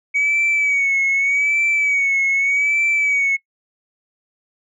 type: tone with vibrato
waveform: sine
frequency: 2255 Hz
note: C#7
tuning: 29 cents sharp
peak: -13 dBFS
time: 0.14-3.37 s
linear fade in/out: 20 ms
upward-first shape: sine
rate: 0.83 Hz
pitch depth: 60 cents each way
effects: noise-tail reverb RT60 0.1 s tail -22 dB re dry + tanh soft clip ceiling -12 dBFS